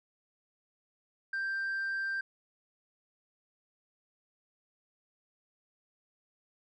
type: tone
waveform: sine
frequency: 1576 Hz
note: G6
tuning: 9 cents sharp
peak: -29 dBFS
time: 1.33-2.21 s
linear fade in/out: 5 ms
effects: tanh soft clip ceiling -30 dBFS